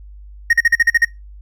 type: tone bursts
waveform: triangle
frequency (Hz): 1864.7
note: A#6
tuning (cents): 0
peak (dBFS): -7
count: 8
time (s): 0.5-1.049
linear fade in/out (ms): 5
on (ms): 31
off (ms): 43
effects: noise-tail reverb RT60 0.2 s tail -20 dB re dry + added 50 Hz sine -35 dBFS peak until 1.41 s